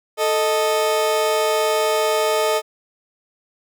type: tone pair together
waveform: 30% pulse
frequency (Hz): 439.8 / 622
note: A4 / D#5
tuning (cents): -1 / -1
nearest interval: tritone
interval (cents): 600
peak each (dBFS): -17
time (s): 0.17-2.62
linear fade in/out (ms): 50
effects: none